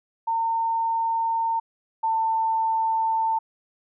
sine tone pair in turn, 910 / 894.9 Hz, A#5 / A5, -42 / +29 cents, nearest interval unison, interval 29 cents, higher first, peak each -21 / -20 dBFS, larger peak second, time 0.27-1.6 / 2.03-3.39 s, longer second, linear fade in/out 10 ms, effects none

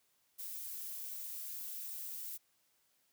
violet noise, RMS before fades -44 dBFS, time 0.38-2.38 s, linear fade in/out 20 ms, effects white hiss -75 dBFS RMS until 3.12 s + high-pass 60 Hz 12 dB/octave

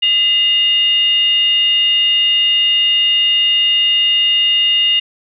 sine tone with frequency modulation, 2840 Hz, F7, 28 cents sharp, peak -10 dBFS, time 0.02-5 s, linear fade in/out 10 ms, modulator 805 Hz, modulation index 0.34, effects none

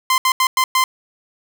sawtooth tone bursts at uneven times, 1039 Hz, C6, 12 cents flat, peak -9 dBFS, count 5, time 0.1-0.18 / 0.25-0.32 / 0.4-0.47 / 0.57-0.64 / 0.75-0.84 s, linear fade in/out 2 ms, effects 8-bit

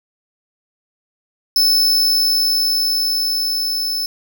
45% pulse tone with level ramp, 5260 Hz, E8, 5 cents flat, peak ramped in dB -11 to -19 dBFS, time 1.56-4.06 s, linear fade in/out 2 ms, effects none

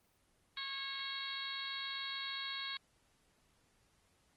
harmonic tone, 547 Hz, C#5, 23 cents flat, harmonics 2 / 3 / 4 / 5 / 6 / 7 / 8, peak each -49 / -47 / -47 / -54 / -47 / -44 / -47 dBFS, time 0.57-2.77 s, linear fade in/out 2 ms, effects pink hiss -73 dBFS RMS until 4.36 s + Opus 24 kbps

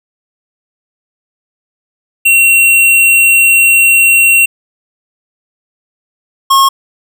square tone pair in turn, 2734 / 1085 Hz, F7 / C#6, -37 / -37 cents, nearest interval octave + major third, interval 1600 cents, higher first, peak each -5 dBFS, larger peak neither, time 2.25-4.46 / 6.5-6.69 s, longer first, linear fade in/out 10 ms, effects none

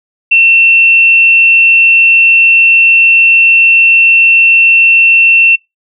sine tone with frequency modulation, 2700 Hz, E7, 41 cents sharp, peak -3 dBFS, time 0.31-5.56 s, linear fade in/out 10 ms, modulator 46.7 Hz, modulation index 0.3, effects noise-tail reverb RT60 0.2 s tail -26 dB re dry

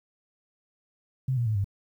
sine tone with pitch steps, 130.81 / 119.26 / 108.73 / 99.14 Hz, C3 / A#2 / A2 / G2, 0 / +40 / -20 / +20 cents, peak -23 dBFS, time 1.28-1.644 s, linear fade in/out 5 ms, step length 91 ms, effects 10-bit

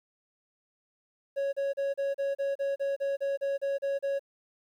triangle tone bursts, 554.4 Hz, C#5, in tune, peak -25 dBFS, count 14, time 1.36-4.195 s, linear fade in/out 20 ms, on 170 ms, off 35 ms, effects 11-bit

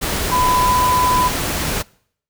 sine tone in noise, 1000 Hz, B5, 21 cents sharp, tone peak -14 dBFS, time 0.31-1.29 s, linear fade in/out 20 ms, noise pink, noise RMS -21 dBFS, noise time 0.01-1.83 s, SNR +4 dB, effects noise-tail reverb RT60 0.6 s tail -24 dB re dry

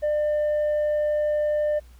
sine tone with tanh clipping, 599 Hz, D5, 34 cents sharp, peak -21 dBFS, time 0.02-1.8 s, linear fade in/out 20 ms, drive 2 dB, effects added 60 Hz sine -46 dBFS peak until 1.99 s + pink hiss -59 dBFS RMS until 1.99 s

